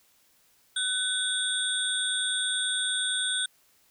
sine tone cluster, 1505 / 3419 / 3670 / 8650 Hz, F#6 / G#7 / A#7 / C#9, +29 / +50 / -28 / -43 cents, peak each -32 / -31 / -31 / -31 dBFS, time 0.76-3.46 s, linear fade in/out 5 ms, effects white hiss -64 dBFS RMS until 3.9 s

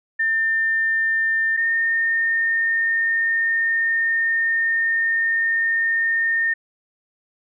sine tone pair in turn, 1800 / 1825.1 Hz, A6 / A#6, +39 / -37 cents, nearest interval unison, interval 24 cents, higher second, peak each -17 dBFS, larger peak neither, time 0.19-1.57 / 1.57-6.54 s, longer second, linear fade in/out 10 ms, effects none

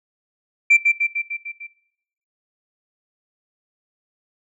sine tone with echo, 2349 Hz, D7, in tune, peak -8 dBFS, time 0.7-0.77 s, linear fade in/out 10 ms, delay 150 ms, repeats 6, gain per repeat -4 dB, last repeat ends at 1.67 s, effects noise-tail reverb RT60 0.8 s tail -19 dB re dry + tanh soft clip ceiling -6 dBFS

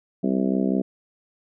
harmonic tone, 65.2 Hz, C2, 5 cents flat, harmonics 3 / 4 / 5 / 6 / 7 / 8 / 9 / 10, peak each -23 / -24 / -29 / -29 / -36 / -35 / -39 / -34 dBFS, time 0.23-0.82 s, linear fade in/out 10 ms, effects none

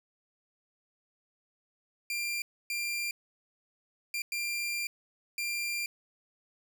sawtooth tone bursts at uneven times, 2382 Hz, D7, 24 cents sharp, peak -28 dBFS, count 5, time 2.1-2.42 / 2.7-3.11 / 4.14-4.22 / 4.32-4.87 / 5.38-5.86 s, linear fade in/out 2 ms, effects none

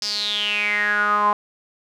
sawtooth tone with band-pass filter sweep, 207.7 Hz, G#3, in tune, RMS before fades -21 dBFS, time 0.02-1.33 s, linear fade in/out 2 ms, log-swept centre 5200 to 960 Hz, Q 9.4, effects none

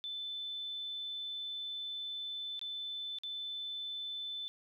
sine tone with dropouts, 3520 Hz, A7, in tune, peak -38 dBFS, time 0.04-4.48 s, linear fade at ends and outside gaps 0 ms, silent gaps 2.593-2.614 / 3.186-3.235 s, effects 12-bit

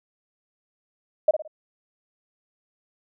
sine tone with echo, 619 Hz, D#5, 9 cents flat, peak -12 dBFS, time 1.28-1.31 s, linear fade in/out 5 ms, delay 56 ms, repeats 3, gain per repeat -9 dB, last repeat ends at 1.478 s, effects none

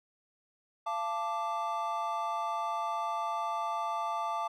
triangle chord, D minor, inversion first, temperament equal with one note detuned, 685.7 / 880 / 1174.7 Hz, F5 / A5 / D6, -32 / 0 / 0 cents, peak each -35 / -33 / -33 dBFS, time 0.86-4.48 s, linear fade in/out 10 ms, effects none

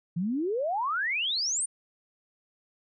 sine exponential sweep, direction up, 161 to 9300 Hz, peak -26 dBFS, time 0.16-1.66 s, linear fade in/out 10 ms, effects none

